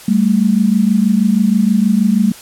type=tone pair together; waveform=sine; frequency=196 / 222.3 Hz; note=G3 / A3; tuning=0 / +18 cents; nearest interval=major second; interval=218 cents; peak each=-12 dBFS; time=0.08-2.32 s; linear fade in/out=5 ms; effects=white hiss -36 dBFS RMS until 2.41 s + low-pass 12000 Hz 12 dB/octave